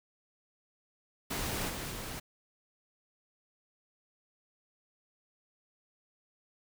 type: noise with level steps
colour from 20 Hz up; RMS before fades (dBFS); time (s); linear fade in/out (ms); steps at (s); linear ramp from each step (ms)
pink; -35 / -39 / -41; 1.3-2.2; 10; 1.69 / 1.91; 10
effects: none